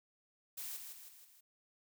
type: noise with echo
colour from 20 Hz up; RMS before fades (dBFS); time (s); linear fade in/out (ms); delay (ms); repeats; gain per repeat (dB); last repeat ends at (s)
blue; -44; 0.57-0.77; 10; 160; 4; -5; 1.41
effects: none